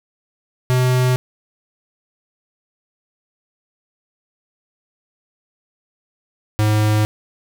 square tone pair in turn, 126.9 / 106.71 Hz, B2 / G#2, +47 / +47 cents, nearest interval minor third, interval 300 cents, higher first, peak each -14 dBFS, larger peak neither, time 0.7-1.16 / 6.59-7.05 s, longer neither, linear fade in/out 0 ms, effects none

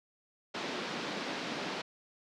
pink band-pass noise, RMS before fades -38 dBFS, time 0.54-1.82 s, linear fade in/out 10 ms, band 190 to 4900 Hz, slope 24 dB/octave, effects none

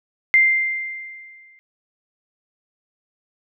sine tone with exponential decay, 2093 Hz, C7, in tune, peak -9 dBFS, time 0.34-1.59 s, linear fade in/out 0 ms, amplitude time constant 270 ms, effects none

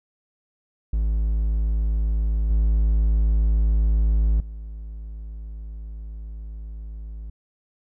triangle tone with level steps, 53.7 Hz, A1, 41 cents flat, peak -17 / -14 / -30 dBFS, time 0.93-7.3 s, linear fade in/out 5 ms, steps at 2.5 / 4.4 s, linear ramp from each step 2 ms, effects none

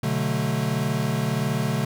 square chord, B minor seventh, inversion none, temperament equal with one note detuned, 125.27 / 146.83 / 185 / 220 Hz, B2 / D3 / F#3 / A3, +25 / 0 / 0 / 0 cents, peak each -28 / -27 / -32 / -29 dBFS, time 0.03-1.85 s, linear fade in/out 5 ms, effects none

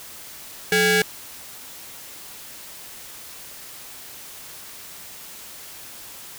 sawtooth ring-modulated tone, 610 Hz, D#5, 34 cents flat, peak -9 dBFS, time 0.72-1.02 s, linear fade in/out 2 ms, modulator 1040 Hz, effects white hiss -40 dBFS RMS until 6.38 s

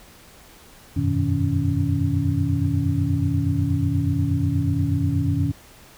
sine tone cluster, 89.1 / 97.4 / 122.1 / 155.2 / 280.7 Hz, F2 / G2 / B2 / D#3 / C#4, +35 / -11 / -19 / -4 / +22 cents, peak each -25 dBFS, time 0.96-5.52 s, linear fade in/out 10 ms, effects pink hiss -48 dBFS RMS until 5.97 s

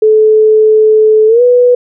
sine tone with pitch glide, 433.1 to 491.8 Hz, A4 to B4, -27 to -7 cents, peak -3 dBFS, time 0.02-1.75 s, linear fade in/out 5 ms, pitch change +220 cents, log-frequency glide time 1.27-1.42 s, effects none

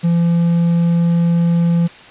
triangle tone with quantisation, 170 Hz, F3, 46 cents flat, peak -9 dBFS, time 0.03-1.88 s, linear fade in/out 20 ms, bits 6, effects white hiss -39 dBFS RMS until 2.1 s + resampled to 8000 Hz

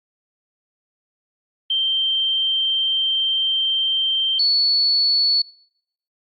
sine tone pair in turn, 3139 / 4426 Hz, G7 / C#8, +2 / -3 cents, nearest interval tritone, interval 595 cents, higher second, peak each -17 / -14 dBFS, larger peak second, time 1.7-4.39 / 4.39-5.42 s, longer first, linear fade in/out 5 ms, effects noise-tail reverb RT60 0.7 s tail -23 dB re dry + Opus 48 kbps

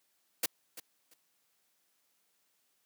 white noise with echo, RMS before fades -30 dBFS, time 0.43-0.46 s, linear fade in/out 5 ms, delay 340 ms, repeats 2, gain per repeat -15 dB, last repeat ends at 1.14 s, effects white hiss -75 dBFS RMS until 2.85 s + high-pass 150 Hz 12 dB/octave

